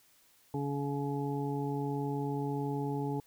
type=harmonic tone; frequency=141.4 Hz; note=C#3; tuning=35 cents sharp; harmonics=1 / 2 / 3 / 5 / 6; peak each=-35 / -36 / -38 / -50 / -40 dBFS; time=0.54-3.2 s; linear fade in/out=2 ms; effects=white hiss -65 dBFS RMS until 3.26 s